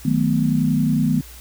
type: chord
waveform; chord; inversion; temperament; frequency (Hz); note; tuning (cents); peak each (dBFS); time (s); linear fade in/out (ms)
sine; B dominant seventh; first; equal with one note detuned; 155.56 / 185 / 216.8 / 246.9; D#3 / F#3 / A3 / B3; 0 / 0 / -25 / 0; -20 / -25 / -21 / -20; 0.05-1.21; 5
effects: added 60 Hz sine -40 dBFS peak until 1.4 s + white hiss -43 dBFS RMS until 1.4 s